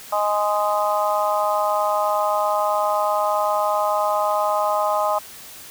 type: harmonic tone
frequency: 207.7 Hz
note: G#3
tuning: in tune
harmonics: 3 / 4 / 5 / 6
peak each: -22 / -23 / -24 / -25 dBFS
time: 0.12-5.19 s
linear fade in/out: 10 ms
effects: white hiss -40 dBFS RMS until 5.7 s